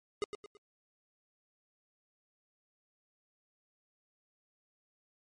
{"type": "tone with echo", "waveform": "square", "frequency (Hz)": 413.4, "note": "G#4", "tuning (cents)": -8, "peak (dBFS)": -31, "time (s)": [0.22, 0.24], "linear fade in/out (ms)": 0, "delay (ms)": 110, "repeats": 3, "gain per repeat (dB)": -8, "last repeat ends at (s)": 0.57, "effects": ["low-pass 9000 Hz 12 dB/octave", "MP3 48 kbps"]}